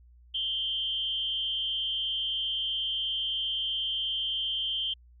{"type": "tone with amplitude modulation", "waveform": "sine", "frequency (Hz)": 3136, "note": "G7", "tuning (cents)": 0, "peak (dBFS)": -25, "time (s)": [0.34, 4.94], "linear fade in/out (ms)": 10, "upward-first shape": "sine", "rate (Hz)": 257, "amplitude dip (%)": 65, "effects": ["added 60 Hz sine -53 dBFS peak until 5.2 s"]}